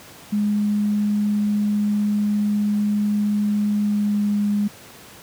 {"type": "tone with pitch glide", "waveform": "sine", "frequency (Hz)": [207.7, 205.8], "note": ["G#3", "G#3"], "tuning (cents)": [0, -16], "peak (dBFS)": -17, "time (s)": [0.32, 4.68], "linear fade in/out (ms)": 10, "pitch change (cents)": -16, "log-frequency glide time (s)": [3.76, 4.39], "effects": ["pink hiss -43 dBFS RMS until 5.22 s", "high-pass 100 Hz 12 dB/octave"]}